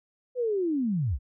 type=linear sweep; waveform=sine; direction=down; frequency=512 to 50 Hz; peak=-24 dBFS; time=0.35-1.19 s; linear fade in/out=50 ms; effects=none